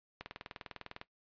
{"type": "click train", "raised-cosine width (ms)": 0.3, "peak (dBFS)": -26, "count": 17, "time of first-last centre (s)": [0.21, 1.014], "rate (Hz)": 19.9, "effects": ["noise-tail reverb RT60 0.1 s tail -17 dB re dry", "resampled to 11025 Hz"]}